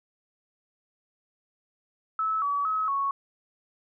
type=tone with pitch steps; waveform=sine; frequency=1302 / 1140 / 1282 / 1108 Hz; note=E6 / C#6 / E6 / C#6; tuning=-22 / +48 / -49 / -1 cents; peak=-24 dBFS; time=2.19-3.11 s; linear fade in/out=2 ms; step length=230 ms; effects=none